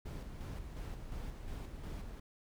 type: noise with tremolo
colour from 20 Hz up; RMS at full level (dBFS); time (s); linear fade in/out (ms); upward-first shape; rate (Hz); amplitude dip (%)
brown; -42; 0.05-2.2; 10; square; 2.8; 40
effects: none